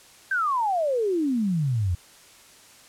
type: exponential sweep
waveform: sine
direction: down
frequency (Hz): 1600 to 83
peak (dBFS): -21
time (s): 0.31-1.95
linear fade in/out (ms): 5
effects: white hiss -51 dBFS RMS until 2.88 s + low-pass 10000 Hz 12 dB/octave